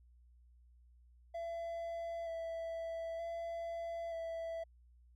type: tone with vibrato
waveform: triangle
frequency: 667 Hz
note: E5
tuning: 20 cents sharp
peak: -37 dBFS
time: 1.34-4.64 s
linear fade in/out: 10 ms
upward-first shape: square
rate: 0.54 Hz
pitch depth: 15 cents each way
effects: added 60 Hz sine -61 dBFS peak until 5.15 s